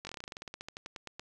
slowing click train, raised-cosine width 0.2 ms, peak -24 dBFS, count 21, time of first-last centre 0.05-1.195 s, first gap 20 ms, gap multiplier 1.1, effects none

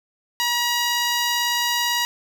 10% pulse tone, 958 Hz, A#5, 47 cents sharp, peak -11 dBFS, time 0.4-2.05 s, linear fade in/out 0 ms, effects none

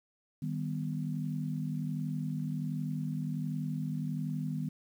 sine chord, Eb augmented, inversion none, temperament equal with one note detuned, 154.67 / 196 / 246.9 Hz, Eb3 / G3 / B3, -10 / 0 / 0 cents, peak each -34 / -39 / -38 dBFS, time 0.42-4.69 s, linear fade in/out 5 ms, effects 10-bit

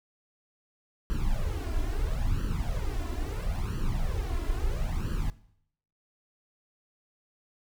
brown noise with flanger, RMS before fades -29 dBFS, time 1.1-5.3 s, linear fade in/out 0 ms, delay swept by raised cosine 0.67 to 2.97 ms, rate 0.75 Hz, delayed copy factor +0.85, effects noise-tail reverb RT60 0.7 s tail -19 dB re dry

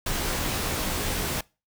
pink noise with comb filter, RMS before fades -28 dBFS, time 0.06-1.41 s, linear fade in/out 5 ms, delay 18 ms, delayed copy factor -0.55, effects noise-tail reverb RT60 0.3 s tail -24 dB re dry

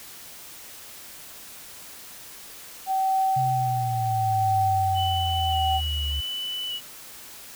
sine tone with tremolo, 766 Hz, G5, 40 cents flat, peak -19 dBFS, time 2.86-5.81 s, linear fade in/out 50 ms, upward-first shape triangle, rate 0.72 Hz, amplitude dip 55%
sine exponential sweep, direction down, 130.81 to 71.2 Hz, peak -26 dBFS, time 3.36-6.21 s, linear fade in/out 10 ms
sine tone with vibrato, 2961 Hz, F#7, 1 cent sharp, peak -28 dBFS, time 4.94-6.81 s, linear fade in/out 50 ms, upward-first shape square, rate 0.85 Hz, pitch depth 14 cents each way
effects white hiss -43 dBFS RMS until 7.55 s

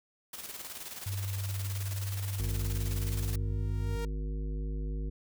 white noise with tremolo, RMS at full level -41 dBFS, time 0.33-3.36 s, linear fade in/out 5 ms, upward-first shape square, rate 19 Hz, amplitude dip 50%
sine tone, 98 Hz, G2, in tune, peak -32 dBFS, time 1.06-3.96 s, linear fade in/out 5 ms
harmonic tone, 51.6 Hz, G#1, 10 cents flat, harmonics 1 / 3 / 5 / 7 / 9, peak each -32 / -42 / -46 / -49 / -51 dBFS, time 2.39-5.1 s, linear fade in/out 10 ms
sawtooth tone with exponential growth, 466.2 Hz, A#4, in tune, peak -33 dBFS, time 3.22-4.05 s, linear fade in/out 2 ms, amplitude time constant 180 ms
effects none

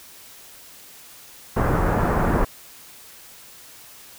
pink low-pass noise, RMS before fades -20 dBFS, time 1.56-2.45 s, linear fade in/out 10 ms, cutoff 1500 Hz, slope 24 dB/octave, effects white hiss -45 dBFS RMS until 4.18 s

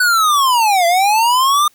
square linear two-way sweep, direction down then up, 1501 to 671 to 1222 Hz, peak -11 dBFS, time 0-1.68 s, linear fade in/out 5 ms, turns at 0.86 s, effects white hiss -54 dBFS RMS until 1.74 s

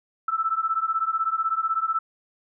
sine beating tone pair, 1312 / 1328 Hz, E6 / E6, -9 / +12 cents, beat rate 16 Hz, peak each -25 dBFS, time 0.28-1.99 s, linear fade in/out 5 ms, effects none

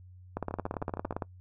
two click trains, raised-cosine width 1 ms, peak -23 / -18 dBFS, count 9 / 16, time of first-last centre 0.51-1.125 / 0.37-1.222 s, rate 13 / 17.6 Hz, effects noise-tail reverb RT60 0.1 s tail -23 dB re dry + added 91 Hz sine -49 dBFS peak until 1.4 s

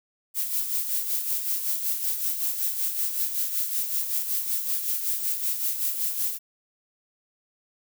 violet noise with tremolo, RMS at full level -25 dBFS, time 0.34-6.39 s, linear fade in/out 50 ms, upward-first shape sine, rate 5.3 Hz, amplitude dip 55%, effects none

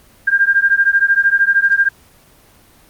sine beating tone pair, 1595 / 1608 Hz, G6 / G6, +30 / +44 cents, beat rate 13 Hz, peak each -13 dBFS, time 0.27-1.89 s, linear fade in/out 10 ms, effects pink hiss -48 dBFS RMS until 2.89 s + Opus 24 kbps

